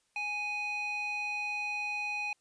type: tone with band-pass filter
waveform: square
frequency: 830.6 Hz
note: G#5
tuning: in tune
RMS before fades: -35 dBFS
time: 0.16-2.33 s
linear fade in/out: 2 ms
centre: 2200 Hz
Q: 4.6
effects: white hiss -74 dBFS RMS until 2.4 s + resampled to 22050 Hz